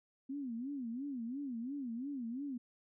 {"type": "tone with vibrato", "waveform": "sine", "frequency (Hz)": 255.9, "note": "C4", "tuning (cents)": -38, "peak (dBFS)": -38, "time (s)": [0.29, 2.58], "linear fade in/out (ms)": 10, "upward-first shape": "sine", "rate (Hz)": 2.9, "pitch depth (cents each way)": 210, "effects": []}